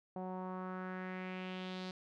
sawtooth tone with low-pass filter sweep, 185 Hz, F#3, in tune, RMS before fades -43 dBFS, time 0.16-1.91 s, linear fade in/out 2 ms, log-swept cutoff 750 to 4400 Hz, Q 2.8, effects none

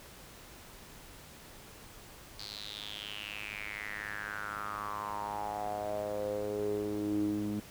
sawtooth tone with band-pass filter sweep, 104 Hz, G#2, 3 cents sharp, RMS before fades -37 dBFS, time 2.39-7.6 s, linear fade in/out 5 ms, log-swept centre 4500 to 250 Hz, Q 6.8, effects pink hiss -52 dBFS RMS until 7.7 s

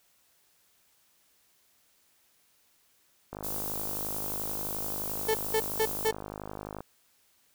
click train, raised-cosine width 1 ms, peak -24 dBFS, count 180, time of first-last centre 3.33-6.806 s, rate 51.5 Hz
violet noise, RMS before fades -35 dBFS, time 3.43-6.09 s, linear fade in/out 10 ms
35% pulse tone bursts, 440 Hz, A4, in tune, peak -22 dBFS, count 4, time 5.28-6.114 s, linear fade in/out 10 ms, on 66 ms, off 190 ms
effects white hiss -67 dBFS RMS until 7.54 s

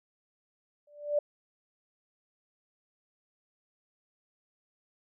sine tone with exponential growth, 587.3 Hz, D5, in tune, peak -21 dBFS, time 0.87-1.19 s, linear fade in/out 5 ms, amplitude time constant 69 ms, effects none

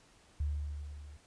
sine tone with level ramp, 73.42 Hz, D2, in tune, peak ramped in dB -29 to -48 dBFS, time 0.4-1.17 s, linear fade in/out 5 ms, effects pink hiss -63 dBFS RMS until 1.26 s + resampled to 22050 Hz

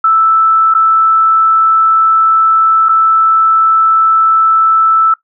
sine tone with dropouts, 1318.5 Hz, E6, in tune, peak -5 dBFS, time 0.04-5.14 s, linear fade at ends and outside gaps 5 ms, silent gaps 0.74-0.748 / 2.887-2.891 s, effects noise-tail reverb RT60 0.1 s tail -17 dB re dry

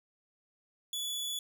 sawtooth tone, 3427 Hz, A7, 46 cents flat, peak -31 dBFS, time 0.93-1.39 s, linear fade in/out 2 ms, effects 11-bit

